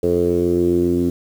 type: tone with low-pass filter sweep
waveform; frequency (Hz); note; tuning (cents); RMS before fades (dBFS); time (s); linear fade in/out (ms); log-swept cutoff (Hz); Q
10% pulse; 87.31; F2; 0; -17; 0.03-1.1; 5; 460 to 300; 5.1
effects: 7-bit

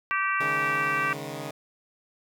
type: harmonic tone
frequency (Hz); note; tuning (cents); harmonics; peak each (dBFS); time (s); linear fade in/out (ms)
387.8; G4; -19; 3 / 4 / 5 / 6 / 7; -27 / -29 / -31 / -33 / -34; 0.11-1.13; 0
type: chord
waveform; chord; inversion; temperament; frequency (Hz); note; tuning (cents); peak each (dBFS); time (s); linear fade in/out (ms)
10% pulse; C# suspended second; none; equal; 138.59 / 155.56 / 207.7; C#3 / D#3 / G#3; 0 / 0 / 0; -28 / -29 / -34; 0.4-1.51; 5
effects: none

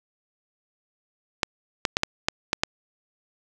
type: clicks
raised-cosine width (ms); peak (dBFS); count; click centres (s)
0.2; -3; 7; 1.432 / 1.852 / 1.969 / 2.034 / 2.285 / 2.531 / 2.635
effects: none

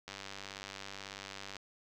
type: click train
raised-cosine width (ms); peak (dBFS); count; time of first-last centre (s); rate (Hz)
0.2; -26; 147; 0.08-1.567; 98.2
effects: none

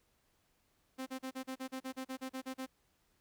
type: tone bursts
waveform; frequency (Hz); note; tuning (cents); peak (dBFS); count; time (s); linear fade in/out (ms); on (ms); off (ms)
sawtooth; 261.6; C4; 0; -35; 14; 0.98-2.665; 20; 86; 37
effects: pink hiss -75 dBFS RMS until 3.2 s

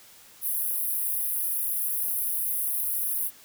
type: high-pass noise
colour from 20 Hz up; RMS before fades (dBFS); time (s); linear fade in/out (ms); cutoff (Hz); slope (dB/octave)
pink; -28; 0.41-3.31; 50; 10000; 96
effects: white hiss -52 dBFS RMS until 3.44 s

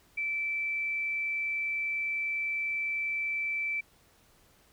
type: tone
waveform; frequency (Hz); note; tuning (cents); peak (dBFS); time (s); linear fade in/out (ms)
sine; 2325; D7; -18; -29; 0.17-3.81; 10
effects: pink hiss -63 dBFS RMS until 4.72 s

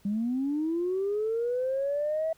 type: linear sweep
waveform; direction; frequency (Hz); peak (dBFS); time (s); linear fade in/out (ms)
sine; up; 196 to 652; -25; 0.05-2.33; 5
effects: tanh soft clip ceiling -21 dBFS + pink hiss -62 dBFS RMS until 2.37 s

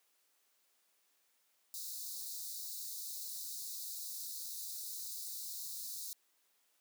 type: high-pass noise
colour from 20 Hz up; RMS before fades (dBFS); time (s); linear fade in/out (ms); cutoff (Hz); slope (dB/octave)
white; -44; 1.74-6.13; 0; 3800; 96
effects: white hiss -75 dBFS RMS until 6.8 s + high-pass 300 Hz 12 dB/octave

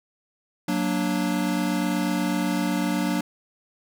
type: chord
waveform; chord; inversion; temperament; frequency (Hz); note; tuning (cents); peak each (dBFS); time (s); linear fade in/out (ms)
square; Gb augmented; none; equal; 185 / 233.1 / 293.7; Gb3 / Bb3 / D4; 0 / 0 / 0; -27 / -29 / -27; 0.68-3.21; 5
effects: none

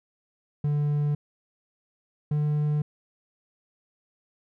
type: tone pair in turn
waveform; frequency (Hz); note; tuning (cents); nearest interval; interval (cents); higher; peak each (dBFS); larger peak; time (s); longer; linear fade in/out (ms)
triangle; 146.83 / 149.14; D3 / D3; 0 / +27; unison; 27; second; -20; neither; 0.64-1.15 / 2.31-2.82; neither; 5
effects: none

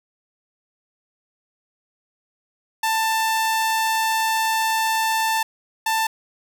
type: tone bursts at uneven times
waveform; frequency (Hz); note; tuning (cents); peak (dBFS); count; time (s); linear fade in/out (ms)
sawtooth; 888; A5; +16; -15; 2; 2.83-5.43 / 5.86-6.07; 5
effects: none

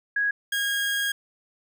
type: tone pair in turn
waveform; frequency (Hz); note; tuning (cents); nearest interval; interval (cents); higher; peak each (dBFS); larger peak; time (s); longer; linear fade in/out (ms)
sine / 30% pulse; 1657 / 1633.2; G#6 / G#6; -4 / -29; unison; 25; first; -21 / -21; neither; 0.16-0.31 / 0.52-1.12; second; 5
effects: none

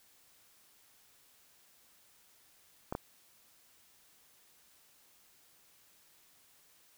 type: clicks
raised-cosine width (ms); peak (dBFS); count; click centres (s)
1; -21; 2; 2.925 / 2.951
effects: white hiss -65 dBFS RMS until 6.97 s

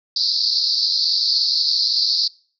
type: band-pass noise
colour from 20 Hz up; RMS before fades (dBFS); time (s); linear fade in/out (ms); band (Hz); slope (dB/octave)
pink; -19; 0.16-2.28; 5; 4200 to 5000; 96
effects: noise-tail reverb RT60 0.5 s tail -26 dB re dry

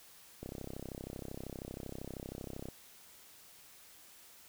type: click train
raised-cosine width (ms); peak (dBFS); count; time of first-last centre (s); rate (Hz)
2; -29; 75; 0.43-2.686; 32.8
effects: white hiss -58 dBFS RMS until 4.48 s

